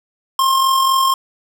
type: tone with amplitude modulation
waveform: square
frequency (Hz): 1064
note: C6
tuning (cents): +29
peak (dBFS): -11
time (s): 0.39-1.14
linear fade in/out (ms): 2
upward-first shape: sine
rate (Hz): 44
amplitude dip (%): 40
effects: none